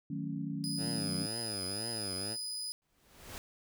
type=chord; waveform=sine; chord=D# half-diminished seventh; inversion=none; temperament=equal; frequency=155.56 / 185 / 220 / 277.2 Hz; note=D#3 / F#3 / A3 / C#4; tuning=0 / 0 / 0 / 0 cents; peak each=-39 / -41 / -42 / -39 dBFS; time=0.1-1.26 s; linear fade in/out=5 ms
type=tone; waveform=30% pulse; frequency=4978 Hz; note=D#8; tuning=in tune; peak=-34 dBFS; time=0.64-2.72 s; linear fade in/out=0 ms
type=tone with vibrato; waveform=10% pulse; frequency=104.1 Hz; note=G#2; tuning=5 cents sharp; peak=-32 dBFS; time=0.77-2.37 s; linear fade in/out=50 ms; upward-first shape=triangle; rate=2 Hz; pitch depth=240 cents each way
type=noise with exponential growth; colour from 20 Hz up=pink; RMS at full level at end=-42 dBFS; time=2.82-3.38 s; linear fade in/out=0 ms; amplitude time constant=120 ms
effects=none